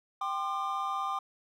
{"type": "chord", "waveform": "triangle", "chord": "G suspended fourth", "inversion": "none", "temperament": "equal with one note detuned", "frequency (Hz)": [784, 1046.5, 1202.1], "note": ["G5", "C6", "D6"], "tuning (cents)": [0, 0, 40], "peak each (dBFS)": [-34, -35, -31], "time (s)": [0.21, 1.19], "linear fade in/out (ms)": 5, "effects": []}